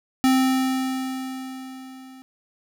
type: tone with level ramp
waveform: square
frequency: 261.3 Hz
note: C4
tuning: 2 cents flat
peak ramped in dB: -15 to -43 dBFS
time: 0.24-2.22 s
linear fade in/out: 0 ms
effects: none